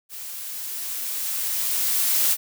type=noise with level ramp; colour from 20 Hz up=blue; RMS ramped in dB=-36 to -19 dBFS; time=0.09-2.37 s; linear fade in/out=50 ms; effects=none